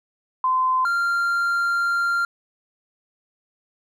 sine / triangle tone pair in turn, 1030 / 1388.9 Hz, C6 / F6, -28 / -10 cents, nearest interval perfect fourth, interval 518 cents, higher second, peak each -17 dBFS, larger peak neither, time 0.44-0.85 / 0.85-2.25 s, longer second, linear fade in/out 2 ms, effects none

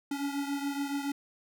square beating tone pair, 280.2 / 287.3 Hz, C#4 / D4, +19 / -38 cents, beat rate 7.1 Hz, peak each -33 / -38 dBFS, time 0.11-1.12 s, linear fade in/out 5 ms, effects none

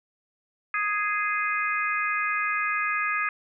harmonic tone, 415.3 Hz, G#4, in tune, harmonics 3 / 4 / 5 / 6, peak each -28 / -29 / -30 / -31 dBFS, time 0.74-3.29 s, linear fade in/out 2 ms, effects none

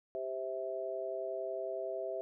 harmonic tone, 130.81 Hz, C3, in tune, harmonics 3 / 4 / 5, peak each -41 / -42 / -38 dBFS, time 0.15-2.21 s, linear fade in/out 0 ms, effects none

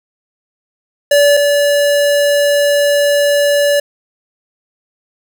square tone pair in turn, 576 / 576 Hz, D5 / D5, -34 / -34 cents, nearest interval unison, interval 0 cents, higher neither, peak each -7 / -10 dBFS, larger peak first, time 1.11-1.37 / 1.37-3.8 s, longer second, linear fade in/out 5 ms, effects none

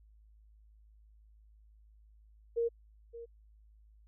sine tone with echo, 466.2 Hz, A#4, in tune, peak -28 dBFS, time 2.56-2.69 s, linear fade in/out 20 ms, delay 570 ms, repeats 1, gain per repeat -15 dB, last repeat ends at 3.26 s, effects added 53 Hz sine -58 dBFS peak until 4.07 s

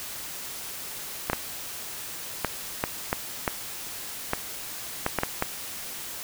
clicks, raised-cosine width 0.5 ms, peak -8 dBFS, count 11, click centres 1.299 / 1.332 / 2.447 / 2.839 / 3.129 / 3.478 / 4.334 / 5.064 / 5.187 / 5.234 / 5.424 s, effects white hiss -37 dBFS RMS until 6.23 s

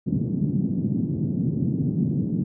pink band-pass noise, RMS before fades -24 dBFS, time 0.06-2.44 s, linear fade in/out 10 ms, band 140 to 250 Hz, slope 24 dB/octave, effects none

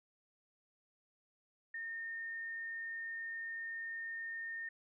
sine tone, 1827 Hz, A#6, 35 cents flat, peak -40 dBFS, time 1.74-4.69 s, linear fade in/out 5 ms, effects none

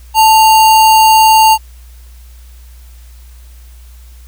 sine tone with sample-and-hold, 881 Hz, A5, 2 cents sharp, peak -3 dBFS, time 0.14-1.58 s, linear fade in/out 50 ms, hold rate 3675 Hz, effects added 60 Hz sine -33 dBFS peak until 4.27 s + white hiss -47 dBFS RMS until 4.27 s

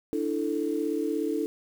sine chord, D suspended second, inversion none, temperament just, 293.7 / 330.4 / 440.5 Hz, D4 / E4 / A4, 0 / +4 / +2 cents, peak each -30 dBFS, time 0.13-1.46 s, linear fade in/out 0 ms, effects 8-bit

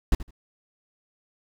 brown noise with echo, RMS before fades -18 dBFS, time 0.12-0.15 s, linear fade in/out 2 ms, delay 79 ms, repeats 2, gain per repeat -15 dB, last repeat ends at 0.308 s, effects none

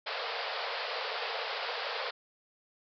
pink band-pass noise, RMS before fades -36 dBFS, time 0.06-2.11 s, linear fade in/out 10 ms, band 440 to 5000 Hz, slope 96 dB/octave, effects none

